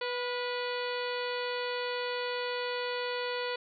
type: harmonic tone with a mistuned harmonic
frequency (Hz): 492.2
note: B4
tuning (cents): -6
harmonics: 1 / 2 / 3 / 4 / 5 / 6 / 7 / 8 / 9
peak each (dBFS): -34 / -39 / -41 / -42 / -43 / -45 / -45 / -48 / -44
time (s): 0.01-3.56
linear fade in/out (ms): 5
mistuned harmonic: 3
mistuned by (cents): -36
effects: none